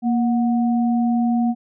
sine tone pair together, 234.3 / 732.8 Hz, A#3 / F#5, +9 / -17 cents, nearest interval octave + minor sixth, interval 1974 cents, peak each -16 / -26 dBFS, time 0.02-1.55 s, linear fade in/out 50 ms, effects none

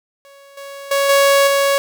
sawtooth tone with level steps, 557 Hz, C#5, 8 cents sharp, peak -38 / -27 / -10 / -6 / -9 dBFS, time 0.25-1.78 s, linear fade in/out 0 ms, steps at 0.57 / 0.91 / 1.09 / 1.47 s, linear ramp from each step 5 ms, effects none

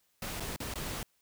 pink noise with dropouts, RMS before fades -38 dBFS, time 0.22-1.03 s, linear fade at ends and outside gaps 2 ms, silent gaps 0.399-0.404 / 0.562-0.602 / 0.739-0.756 s, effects white hiss -73 dBFS RMS until 1.21 s

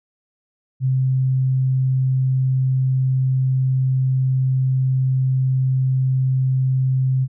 sine tone, 130.81 Hz, C3, in tune, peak -15 dBFS, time 0.8-7.28 s, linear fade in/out 50 ms, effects none

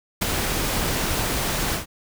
pink noise with ADSR envelope, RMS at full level -20 dBFS, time 0.21-1.86 s, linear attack 13 ms, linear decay 8 ms, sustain -4 dB, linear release 120 ms, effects none

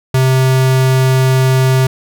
square tone, 130.81 Hz, C3, in tune, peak -9 dBFS, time 0.14-1.87 s, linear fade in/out 5 ms, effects none

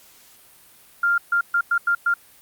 sine tone bursts at uneven times, 1396.9 Hz, F6, in tune, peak -16 dBFS, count 6, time 1.03-1.18 / 1.32-1.41 / 1.54-1.61 / 1.71-1.78 / 1.87-1.95 / 2.06-2.14 s, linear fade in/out 5 ms, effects white hiss -51 dBFS RMS until 2.41 s + Opus 48 kbps

